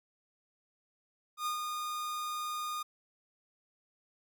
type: tone with ADSR envelope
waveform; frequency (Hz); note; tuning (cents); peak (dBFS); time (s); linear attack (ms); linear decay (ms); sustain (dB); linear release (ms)
45% pulse; 1223; D#6; -30; -31; 1.37-2.83; 91; 110; -4; 10
effects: none